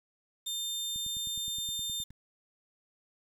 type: tone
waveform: sawtooth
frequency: 3600 Hz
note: A7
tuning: 39 cents sharp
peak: -30 dBFS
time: 0.46-2.04 s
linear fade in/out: 10 ms
type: click train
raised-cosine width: 5 ms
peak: -38 dBFS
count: 12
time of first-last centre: 0.96-2.106 s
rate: 9.6 Hz
effects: 9-bit